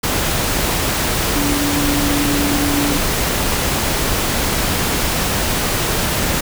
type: tone in noise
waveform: sine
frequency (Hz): 287.8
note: D4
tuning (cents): -35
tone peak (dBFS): -18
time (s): 1.35-2.98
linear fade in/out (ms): 10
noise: pink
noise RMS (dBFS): -18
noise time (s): 0.03-6.41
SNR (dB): -3
effects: none